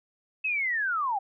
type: linear sweep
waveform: sine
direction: down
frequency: 2616 to 751 Hz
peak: -25 dBFS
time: 0.44-1.19 s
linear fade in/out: 10 ms
effects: none